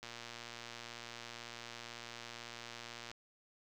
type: click train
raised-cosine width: 0.2 ms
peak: -29 dBFS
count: 365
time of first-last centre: 0.03-3.115 s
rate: 118 Hz
effects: 10-bit